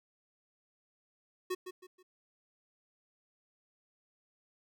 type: tone with echo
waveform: square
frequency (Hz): 367.5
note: F#4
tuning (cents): -12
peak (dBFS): -33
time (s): 1.5-1.55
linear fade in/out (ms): 10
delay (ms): 160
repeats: 3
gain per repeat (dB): -9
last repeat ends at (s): 2.03
effects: none